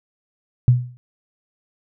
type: tone with exponential decay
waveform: sine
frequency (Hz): 123.47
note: B2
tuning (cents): 0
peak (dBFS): -6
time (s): 0.68-0.97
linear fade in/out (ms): 0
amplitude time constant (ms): 63
effects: none